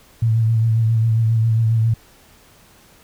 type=tone with vibrato; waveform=sine; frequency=112.8 Hz; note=A2; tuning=44 cents sharp; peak=-13 dBFS; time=0.22-1.94 s; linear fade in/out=5 ms; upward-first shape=sine; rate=7.4 Hz; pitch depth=35 cents each way; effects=pink hiss -50 dBFS RMS until 3.03 s